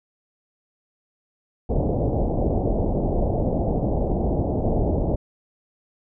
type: low-pass noise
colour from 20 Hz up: pink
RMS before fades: -22 dBFS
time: 1.69-5.16 s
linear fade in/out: 10 ms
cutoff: 750 Hz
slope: 48 dB/octave
effects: none